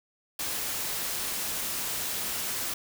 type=noise; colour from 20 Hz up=white; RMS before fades=-32 dBFS; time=0.39-2.74 s; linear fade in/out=5 ms; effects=none